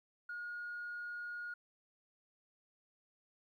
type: tone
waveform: sine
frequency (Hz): 1436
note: F6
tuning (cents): +48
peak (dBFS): -40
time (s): 0.29-1.54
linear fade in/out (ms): 5
effects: tanh soft clip ceiling -37 dBFS + 13-bit